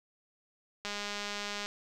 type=click train; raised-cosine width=0.2 ms; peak=-20 dBFS; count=167; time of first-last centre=0.85-1.66 s; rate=205 Hz; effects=none